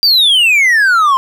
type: exponential sweep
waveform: triangle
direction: down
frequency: 4800 to 1036 Hz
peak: -5 dBFS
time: 0.03-1.17 s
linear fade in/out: 0 ms
effects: none